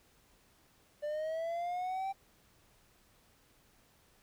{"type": "linear sweep", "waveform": "triangle", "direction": "up", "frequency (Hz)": [587.3, 784], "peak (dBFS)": -32, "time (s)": [1.02, 2.13], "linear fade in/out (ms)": 20, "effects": ["pink hiss -67 dBFS RMS until 4.22 s"]}